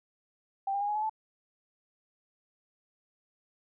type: tone with pitch steps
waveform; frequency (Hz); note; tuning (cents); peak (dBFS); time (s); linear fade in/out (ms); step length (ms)
sine; 784 / 800.9 / 818.2 / 835.9 / 854 / 872.4; G5 / G5 / G#5 / G#5 / G#5 / A5; 0 / +37 / -26 / +11 / +48 / -15; -28; 0.67-1.096; 5; 71
effects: none